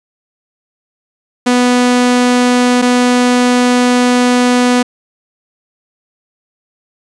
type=tone pair in turn; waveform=sawtooth; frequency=246.9 / 246.9 Hz; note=B3 / B3; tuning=0 / 0 cents; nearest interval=unison; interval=0 cents; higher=neither; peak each=-4 dBFS; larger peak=neither; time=1.46-2.82 / 2.82-4.83 s; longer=second; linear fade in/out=10 ms; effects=resampled to 22050 Hz